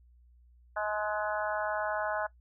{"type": "harmonic tone with a mistuned harmonic", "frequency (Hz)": 211.3, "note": "G#3", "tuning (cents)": 30, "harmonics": [3, 4, 5, 6, 7, 8], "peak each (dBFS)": [-34, -36, -39, -41, -36, -42], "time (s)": [0.76, 2.27], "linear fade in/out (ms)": 10, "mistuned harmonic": 5, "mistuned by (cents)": -18, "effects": ["noise-tail reverb RT60 0.1 s tail -18 dB re dry", "added 60 Hz sine -57 dBFS peak until 2.4 s"]}